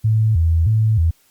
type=tone with vibrato; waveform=sine; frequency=95 Hz; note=F#2; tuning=46 cents sharp; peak=-12 dBFS; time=0.04-1.11 s; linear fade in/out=10 ms; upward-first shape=square; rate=1.6 Hz; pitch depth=250 cents each way; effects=white hiss -57 dBFS RMS until 1.3 s + Opus 48 kbps